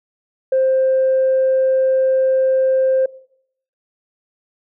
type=tone; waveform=sine; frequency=525 Hz; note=C5; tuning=6 cents sharp; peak=-11 dBFS; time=0.52-3.06 s; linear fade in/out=5 ms; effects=noise-tail reverb RT60 0.7 s tail -22 dB re dry + tanh soft clip ceiling -9 dBFS